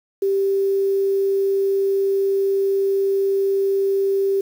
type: tone with quantisation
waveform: sine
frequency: 392 Hz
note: G4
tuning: in tune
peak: -16 dBFS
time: 0.22-4.41 s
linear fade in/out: 5 ms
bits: 7
effects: none